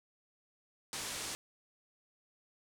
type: low-pass noise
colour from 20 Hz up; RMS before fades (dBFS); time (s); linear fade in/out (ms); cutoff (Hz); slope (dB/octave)
white; -41; 0.93-1.35; 0; 9300; 24
effects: none